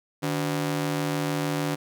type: ring-modulated tone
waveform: sawtooth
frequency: 220 Hz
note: A3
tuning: in tune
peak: -18 dBFS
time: 0.22-1.76 s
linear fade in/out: 20 ms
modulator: 66.7 Hz
effects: none